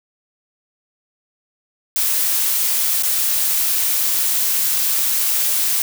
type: noise with dropouts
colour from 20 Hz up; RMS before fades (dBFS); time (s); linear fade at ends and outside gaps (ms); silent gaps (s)
blue; -18; 1.96-5.82; 1; 3.025-3.033
effects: none